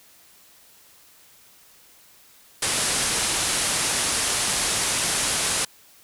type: low-pass noise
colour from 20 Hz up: white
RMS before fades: -24 dBFS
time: 2.62-5.65 s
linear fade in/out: 5 ms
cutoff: 11000 Hz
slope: 96 dB/octave
effects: white hiss -53 dBFS RMS until 6.03 s